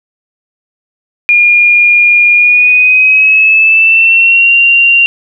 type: tone with pitch glide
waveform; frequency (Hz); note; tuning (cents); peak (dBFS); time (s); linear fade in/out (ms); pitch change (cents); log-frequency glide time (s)
sine; 2422 to 2766; D#7 to F7; -47 to -17; -3; 1.29-5.06; 0; +230; 2.34-4.53
effects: none